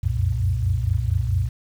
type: tone cluster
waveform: sine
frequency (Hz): 64.6 / 88.3 / 92.8 / 117.5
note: C2 / F2 / F#2 / A#2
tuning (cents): -21 / +20 / +6 / +14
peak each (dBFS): -25 / -25 / -24 / -24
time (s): 0.03-1.49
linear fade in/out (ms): 10
effects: 8-bit